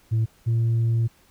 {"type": "tone pair in turn", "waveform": "sine", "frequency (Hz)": [111.9, 115.05], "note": ["A2", "A#2"], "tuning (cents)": [30, -22], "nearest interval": "unison", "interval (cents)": 48, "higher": "second", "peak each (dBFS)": -16, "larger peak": "neither", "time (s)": [[0.11, 0.26], [0.46, 1.08]], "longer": "second", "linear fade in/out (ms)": 20, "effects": ["tanh soft clip ceiling -17 dBFS", "pink hiss -58 dBFS RMS until 1.3 s"]}